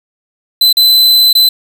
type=tone with dropouts; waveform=45% pulse; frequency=4031 Hz; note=B7; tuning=35 cents sharp; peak=-4 dBFS; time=0.61-1.49 s; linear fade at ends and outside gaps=5 ms; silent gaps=0.728-0.769 / 1.33-1.351 s; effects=7-bit